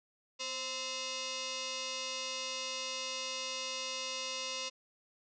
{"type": "tone with frequency modulation", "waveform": "sine", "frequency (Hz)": 1031, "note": "C6", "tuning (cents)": -26, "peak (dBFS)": -36, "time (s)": [0.39, 4.7], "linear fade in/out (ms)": 20, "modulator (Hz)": 779, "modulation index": 6.8, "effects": []}